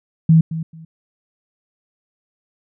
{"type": "tone with echo", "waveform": "sine", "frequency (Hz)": 161.7, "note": "E3", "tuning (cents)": -33, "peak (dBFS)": -7, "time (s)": [0.29, 0.41], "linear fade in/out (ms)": 5, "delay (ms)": 220, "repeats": 2, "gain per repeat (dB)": -14, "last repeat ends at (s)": 0.85, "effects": []}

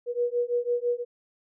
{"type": "beating tone pair", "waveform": "sine", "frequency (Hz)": [480, 486], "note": ["B4", "B4"], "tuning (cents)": [-49, -28], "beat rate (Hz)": 6, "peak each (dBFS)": -27, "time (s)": [0.06, 1.05], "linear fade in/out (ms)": 50, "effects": []}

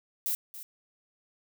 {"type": "noise with echo", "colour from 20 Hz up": "violet", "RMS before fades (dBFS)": -30, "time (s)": [0.26, 0.35], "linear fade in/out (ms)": 0, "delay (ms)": 280, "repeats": 1, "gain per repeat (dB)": -13, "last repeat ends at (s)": 0.63, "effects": []}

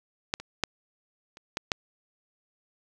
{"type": "clicks", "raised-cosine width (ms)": 0.2, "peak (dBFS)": [-9, -23, -7, -29, -12, -7], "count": 6, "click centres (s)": [0.339, 0.4, 0.637, 1.371, 1.571, 1.718], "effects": []}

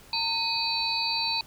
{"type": "tone cluster", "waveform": "sine", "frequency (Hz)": [918, 2509, 3994, 4501], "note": ["A#5", "D#7", "B7", "C#8"], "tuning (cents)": [-27, 14, 19, 26], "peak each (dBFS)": [-32, -33, -31, -28], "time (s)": [0.13, 1.41], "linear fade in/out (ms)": 2, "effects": ["pink hiss -52 dBFS RMS until 1.46 s"]}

